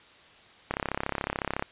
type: click train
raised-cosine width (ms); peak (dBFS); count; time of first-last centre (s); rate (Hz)
0.5; -13; 32; 0.71-1.624; 33.9
effects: white hiss -54 dBFS RMS until 1.71 s + resampled to 8000 Hz